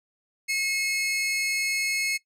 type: tone pair together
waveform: sawtooth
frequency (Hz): 2170 / 2571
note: C#7 / E7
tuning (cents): -37 / -44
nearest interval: minor third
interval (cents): 293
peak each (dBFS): -21 / -31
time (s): 0.48-2.18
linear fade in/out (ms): 20
effects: noise-tail reverb RT60 0.1 s tail -18 dB re dry + low-pass 12000 Hz 12 dB/octave